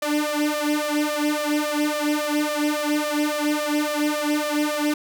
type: tone with flanger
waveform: sawtooth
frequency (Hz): 298.2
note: D4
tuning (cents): +27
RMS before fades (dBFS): -23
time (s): 0.02-4.94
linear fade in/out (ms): 5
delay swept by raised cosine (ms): 1.6 to 3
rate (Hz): 3.6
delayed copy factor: +0.85
effects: none